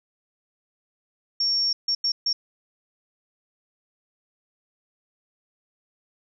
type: tone bursts at uneven times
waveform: sine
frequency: 5500 Hz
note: F8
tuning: 27 cents flat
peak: -20 dBFS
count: 4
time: 1.4-1.73 / 1.88-1.95 / 2.04-2.12 / 2.26-2.33 s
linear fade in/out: 5 ms
effects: none